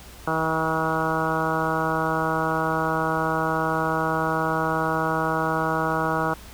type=harmonic tone; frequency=160 Hz; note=D#3; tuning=49 cents sharp; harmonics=1 / 2 / 3 / 4 / 5 / 6 / 7 / 8 / 9; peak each=-30 / -30 / -30 / -30 / -30 / -30 / -30 / -30 / -30 dBFS; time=0.27-6.34 s; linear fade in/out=5 ms; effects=added 60 Hz sine -45 dBFS peak until 6.53 s + pink hiss -45 dBFS RMS until 6.53 s